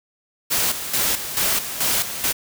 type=noise with tremolo; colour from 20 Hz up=white; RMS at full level=-20 dBFS; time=0.5-2.33 s; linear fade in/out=20 ms; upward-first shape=square; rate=2.3 Hz; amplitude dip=65%; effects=none